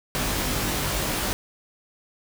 pink noise with comb filter, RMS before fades -26 dBFS, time 0.15-1.33 s, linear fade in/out 0 ms, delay 20 ms, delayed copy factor +0.8, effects none

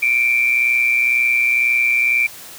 sine tone with amplitude modulation, 2349 Hz, D7, in tune, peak -10 dBFS, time 0.02-2.27 s, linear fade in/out 10 ms, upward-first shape sine, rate 122 Hz, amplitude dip 65%, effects white hiss -37 dBFS RMS until 2.58 s

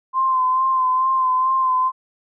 sine tone with vibrato, 1038 Hz, C6, 14 cents flat, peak -15 dBFS, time 0.13-1.92 s, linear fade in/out 50 ms, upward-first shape sine, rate 2.3 Hz, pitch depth 30 cents each way, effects none

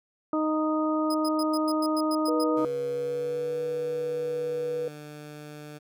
harmonic tone, 310.3 Hz, D#4, 5 cents flat, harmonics 1 / 2 / 3 / 4, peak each -25 / -30 / -36 / -31 dBFS, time 0.33-2.65 s, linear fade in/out 2 ms
sawtooth tone bursts, 5040 Hz, D#8, 21 cents sharp, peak -31 dBFS, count 10, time 1.1-2.44 s, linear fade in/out 5 ms, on 44 ms, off 100 ms
sine tone, 485.3 Hz, B4, 30 cents flat, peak -27 dBFS, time 2.28-4.88 s, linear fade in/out 2 ms
15% pulse tone with pitch glide, 138.59 to 149.4 Hz, C#3 to D3, 0 to +30 cents, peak -34 dBFS, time 2.56-5.79 s, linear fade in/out 20 ms, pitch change +130 cents, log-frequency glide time 2.82-3.6 s
effects none

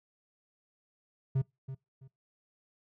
triangle tone with echo, 133.1 Hz, C3, 30 cents sharp, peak -23 dBFS, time 1.35-1.42 s, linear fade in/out 10 ms, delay 330 ms, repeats 2, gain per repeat -12 dB, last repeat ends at 2.08 s, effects noise-tail reverb RT60 0.2 s tail -23 dB re dry

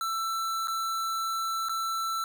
square tone with dropouts, 1333 Hz, E6, 19 cents sharp, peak -29 dBFS, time 0.01-2.24 s, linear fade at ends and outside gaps 1 ms, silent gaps 0.673-0.681 / 1.686-1.694 s, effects none

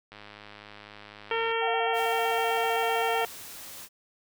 click train, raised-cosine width 0.3 ms, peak -29 dBFS, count 146, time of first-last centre 0.12-1.514 s, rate 104 Hz
harmonic tone, 455.7 Hz, A#4, 39 cents flat, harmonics 1 / 2 / 3 / 4 / 5 / 6 / 7, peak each -29 / -32 / -34 / -35 / -36 / -37 / -37 dBFS, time 1.31-3.25 s, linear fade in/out 2 ms
sine tone with vibrato, 740 Hz, F#5, in tune, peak -29 dBFS, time 1.61-3.26 s, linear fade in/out 20 ms, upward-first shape square, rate 7.8 Hz, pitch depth 78 cents each way
white noise, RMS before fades -43 dBFS, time 1.93-3.89 s, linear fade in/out 50 ms
effects none

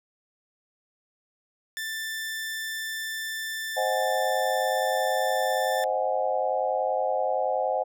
sawtooth tone, 1772 Hz, A6, 12 cents sharp, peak -27 dBFS, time 1.77-5.84 s, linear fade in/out 0 ms
sine chord, Ab dominant seventh, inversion first, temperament equal, 523.3 / 622.3 / 740 / 830.6 Hz, C5 / Eb5 / Gb5 / Ab5, 0 / 0 / 0 / 0 cents, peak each -28 / -29 / -28 / -31 dBFS, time 3.76-7.84 s, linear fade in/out 20 ms
effects none

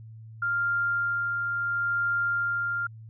sine tone with tremolo, 1396.9 Hz, F6, in tune, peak -23 dBFS, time 0.42-2.87 s, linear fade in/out 5 ms, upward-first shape sine, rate 0.73 Hz, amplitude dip 30%, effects added 111 Hz sine -42 dBFS peak until 3.09 s

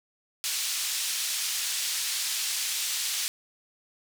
pink band-pass noise, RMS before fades -30 dBFS, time 0.44-3.28 s, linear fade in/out 0 ms, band 3500 to 11000 Hz, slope 12 dB/octave, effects none

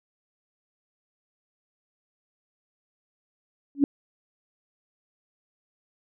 sine tone with exponential growth, 281.6 Hz, C#4, 27 cents sharp, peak -11 dBFS, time 3.75-3.84 s, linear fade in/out 1 ms, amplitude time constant 19 ms, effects none

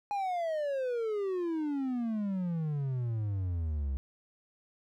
triangle exponential sweep, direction down, 830.6 to 65.41 Hz, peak -28 dBFS, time 0.11-3.97 s, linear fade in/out 0 ms, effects none

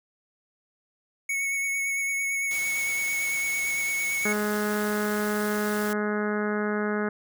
square tone with vibrato, 2213 Hz, C#7, 3 cents flat, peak -26 dBFS, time 1.29-4.33 s, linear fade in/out 5 ms, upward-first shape sine, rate 8.9 Hz, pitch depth 16 cents each way
white noise, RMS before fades -38 dBFS, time 2.51-5.93 s, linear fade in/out 0 ms
harmonic tone, 209.6 Hz, G#3, 16 cents sharp, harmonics 1 / 2 / 3 / 4 / 5 / 6 / 7 / 8 / 9 / 10, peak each -28 / -29 / -36 / -39 / -42 / -36 / -35 / -37 / -45 / -45 dBFS, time 4.25-7.09 s, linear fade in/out 5 ms
effects none

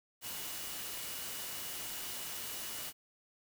sine tone in noise, 2917 Hz, F#7, 25 cents flat, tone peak -52 dBFS, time 0.21-2.93 s, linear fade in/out 50 ms, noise white, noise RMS -42 dBFS, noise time 0.21-2.93 s, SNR -13 dB, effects none

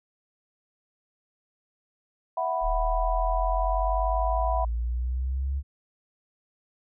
sine chord, E suspended second, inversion none, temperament equal, 659.3 / 740 / 987.8 Hz, E5 / F#5 / B5, 0 / 0 / 0 cents, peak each -29 dBFS, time 2.37-4.65 s, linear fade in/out 5 ms
sine exponential sweep, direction up, 36.23 to 70 Hz, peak -25 dBFS, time 2.61-5.63 s, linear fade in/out 50 ms
effects none

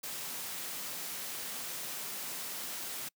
white high-pass noise, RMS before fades -40 dBFS, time 0.03-3.09 s, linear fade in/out 10 ms, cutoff 120 Hz, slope 48 dB/octave, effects noise-tail reverb RT60 0.1 s tail -26 dB re dry

